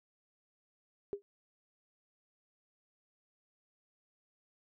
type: tone with exponential decay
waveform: sine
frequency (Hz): 403.3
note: G4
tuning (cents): +49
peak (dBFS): -30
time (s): 1.13-1.22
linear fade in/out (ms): 0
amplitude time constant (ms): 19
effects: none